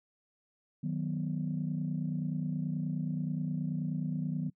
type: chord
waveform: sine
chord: B major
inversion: first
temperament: equal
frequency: 155.56 / 185 / 246.9 Hz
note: D#3 / F#3 / B3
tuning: 0 / 0 / 0 cents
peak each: -33 / -35 / -37 dBFS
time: 0.83-4.5 s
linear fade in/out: 10 ms
effects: noise-tail reverb RT60 0.1 s tail -24 dB re dry + tanh soft clip ceiling -23 dBFS